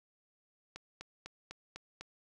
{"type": "click train", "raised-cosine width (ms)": 0.2, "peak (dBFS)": -27, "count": 6, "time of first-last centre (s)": [0.76, 2.01], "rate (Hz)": 4, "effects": []}